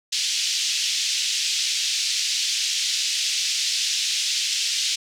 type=band-pass noise; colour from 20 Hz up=white; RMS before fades=-24 dBFS; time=0.12-4.96 s; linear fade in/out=10 ms; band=2700 to 6200 Hz; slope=24 dB/octave; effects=none